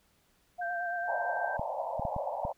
sine tone with vibrato, 698.5 Hz, F5, in tune, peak -33 dBFS, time 0.58-1.5 s, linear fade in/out 20 ms, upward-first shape sine, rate 8.9 Hz, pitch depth 37 cents each way
sine tone, 1568 Hz, G6, in tune, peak -35 dBFS, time 0.61-1.57 s, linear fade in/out 10 ms
pink band-pass noise, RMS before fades -35 dBFS, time 1.07-2.53 s, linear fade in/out 20 ms, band 540 to 950 Hz, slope 96 dB/octave
clicks, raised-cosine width 5 ms, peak -25 dBFS, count 5, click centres 1.595 / 1.996 / 2.052 / 2.164 / 2.451 s
effects pink hiss -69 dBFS RMS until 2.57 s

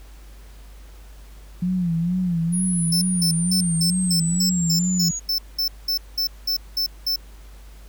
sine tone with vibrato, 174.61 Hz, F3, in tune, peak -19 dBFS, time 1.62-5.11 s, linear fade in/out 5 ms, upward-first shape sine, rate 2.2 Hz, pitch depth 100 cents each way
sine linear sweep, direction down, 10440 to 6660 Hz, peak -25 dBFS, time 2.52-5.2 s, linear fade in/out 20 ms
square tone bursts, 5300 Hz, E8, 9 cents sharp, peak -20 dBFS, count 15, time 2.92-7.16 s, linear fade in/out 5 ms, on 96 ms, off 200 ms
effects added 50 Hz sine -40 dBFS peak until 7.88 s + pink hiss -52 dBFS RMS until 7.88 s

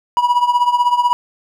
triangle tone with tremolo, 972 Hz, B5, 28 cents flat, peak -6 dBFS, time 0.17-1.13 s, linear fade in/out 0 ms, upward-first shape triangle, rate 16 Hz, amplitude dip 85%, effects none

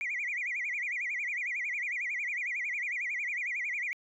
sine tone with vibrato, 2170 Hz, C#7, 37 cents flat, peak -30 dBFS, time 0.01-3.93 s, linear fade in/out 0 ms, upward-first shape sine, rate 11 Hz, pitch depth 210 cents each way, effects tanh soft clip ceiling -27 dBFS

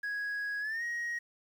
sine tone with pitch glide, 1661.2 to 1886.3 Hz, G#6 to A#6, 0 to +20 cents, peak -30 dBFS, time 0.03-1.19 s, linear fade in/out 10 ms, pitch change +220 cents, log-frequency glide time 0.6-0.83 s, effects tanh soft clip ceiling -32 dBFS + 10-bit

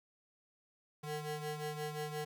25% pulse ring-modulated tone, 301.7 Hz, D4, 47 cents sharp, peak -32 dBFS, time 1.03-2.25 s, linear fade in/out 10 ms, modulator 148 Hz, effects none

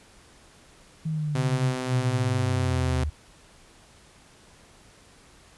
sine linear sweep, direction down, 160 to 73.42 Hz, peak -25 dBFS, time 1.05-3.1 s, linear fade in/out 10 ms
sawtooth tone, 128 Hz, C3, 38 cents flat, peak -21 dBFS, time 1.35-3.04 s, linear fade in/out 5 ms
effects pink hiss -54 dBFS RMS until 5.57 s + resampled to 24000 Hz

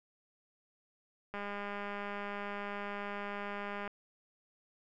click train, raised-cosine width 0.5 ms, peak -26 dBFS, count 516, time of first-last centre 1.34-3.877 s, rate 203 Hz, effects none

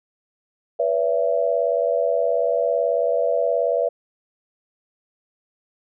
sine tone cluster, 489.5 / 568 / 667 Hz, B4 / C#5 / E5, -15 / +42 / +20 cents, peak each -22 dBFS, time 0.79-3.89 s, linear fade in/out 10 ms, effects none

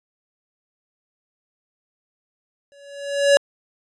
square tone with exponential growth, 565 Hz, C#5, 33 cents sharp, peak -10 dBFS, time 2.72-3.37 s, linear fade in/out 0 ms, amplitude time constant 140 ms, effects resampled to 22050 Hz

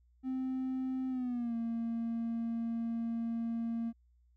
triangle tone with pitch glide, 260.1 to 230.4 Hz, C4 to A#3, -10 to -20 cents, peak -30 dBFS, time 0.23-3.93 s, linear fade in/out 50 ms, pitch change -210 cents, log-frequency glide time 1.09-1.55 s, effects tanh soft clip ceiling -27 dBFS + added 60 Hz sine -64 dBFS peak until 4.36 s

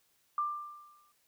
sine tone with exponential decay, 1187 Hz, D6, 18 cents sharp, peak -27 dBFS, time 0.38-1.12 s, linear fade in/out 2 ms, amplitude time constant 160 ms, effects white hiss -72 dBFS RMS until 1.27 s

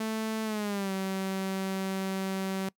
sawtooth tone with pitch glide, 220 to 191.52 Hz, A3 to G3, 0 to -40 cents, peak -26 dBFS, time 0-2.69 s, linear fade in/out 5 ms, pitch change -240 cents, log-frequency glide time 0.44-0.92 s, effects noise-tail reverb RT60 0.1 s tail -23 dB re dry

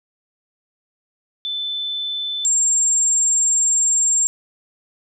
sine tone pair in turn, 3520 / 7420 Hz, A7 / A#8, 0 / -9 cents, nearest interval octave + minor second, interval 1291 cents, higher second, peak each -22 / -14 dBFS, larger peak second, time 1.45-2.45 / 2.45-4.27 s, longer second, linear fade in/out 0 ms, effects none

